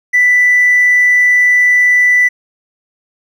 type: tone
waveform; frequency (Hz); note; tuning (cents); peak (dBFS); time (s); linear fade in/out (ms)
triangle; 1981; B6; +5; -3; 0.13-2.29; 20
effects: tanh soft clip ceiling -3 dBFS